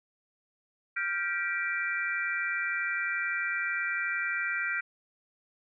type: chord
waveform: sine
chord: G dominant seventh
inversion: third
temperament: equal with one note detuned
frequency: 1396.9 / 1568 / 1939.4 / 2349 Hz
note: F6 / G6 / B6 / D7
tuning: 0 / 0 / -32 / 0 cents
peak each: -34 dBFS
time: 0.96-4.81 s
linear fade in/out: 10 ms
effects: none